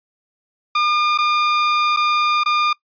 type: tone with dropouts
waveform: sawtooth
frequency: 1208 Hz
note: D6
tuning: 48 cents sharp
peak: -11 dBFS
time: 0.75-2.73 s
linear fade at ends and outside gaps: 5 ms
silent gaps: 1.177-1.185 / 1.964-1.97 / 2.436-2.459 s
effects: noise-tail reverb RT60 0.1 s tail -22 dB re dry + resampled to 11025 Hz